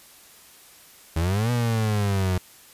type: exponential two-way sweep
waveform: 35% pulse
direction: up then down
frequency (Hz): 78.5 to 122.6 to 90.2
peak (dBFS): -19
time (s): 1.16-2.38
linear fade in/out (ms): 5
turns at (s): 1.51
effects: white hiss -50 dBFS RMS until 2.73 s + resampled to 32000 Hz